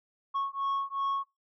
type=beating tone pair; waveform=sine; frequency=1100 / 1102.7 Hz; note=C#6 / C#6; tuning=-14 / -9 cents; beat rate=2.7 Hz; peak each=-30 dBFS; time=0.34-1.24 s; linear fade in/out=20 ms; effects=noise-tail reverb RT60 0.2 s tail -24 dB re dry + tanh soft clip ceiling -26 dBFS